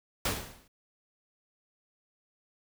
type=noise with exponential decay; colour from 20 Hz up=pink; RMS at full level=-26 dBFS; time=0.25-0.68 s; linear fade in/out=5 ms; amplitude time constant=93 ms; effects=none